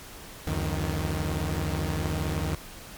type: tone cluster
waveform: sawtooth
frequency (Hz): 71.5 / 90.4 / 155.9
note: D2 / F#2 / D#3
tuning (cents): -46 / -40 / +4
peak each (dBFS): -27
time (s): 0.47-2.55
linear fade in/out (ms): 0
effects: pink hiss -44 dBFS RMS until 2.97 s + MP3 96 kbps